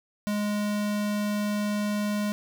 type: tone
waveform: square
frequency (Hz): 207.7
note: G#3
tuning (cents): 0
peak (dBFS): -26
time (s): 0.27-2.32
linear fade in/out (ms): 0
effects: none